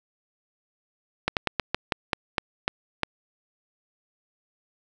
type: slowing click train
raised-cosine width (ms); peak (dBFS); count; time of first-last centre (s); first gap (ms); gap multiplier
0.3; -6; 10; 1.28-3.033; 88; 1.19
effects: none